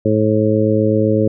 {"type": "harmonic tone", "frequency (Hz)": 107.9, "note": "A2", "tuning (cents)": -33, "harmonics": [1, 2, 3, 4, 5], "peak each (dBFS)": [-18, -18, -18, -18, -18], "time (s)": [0.05, 1.28], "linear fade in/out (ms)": 5, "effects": []}